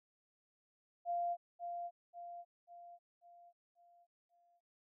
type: tone with echo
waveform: sine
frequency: 695 Hz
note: F5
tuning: 9 cents flat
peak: -34 dBFS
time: 1.05-1.37 s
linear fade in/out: 50 ms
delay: 540 ms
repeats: 6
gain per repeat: -6 dB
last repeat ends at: 4.61 s
effects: none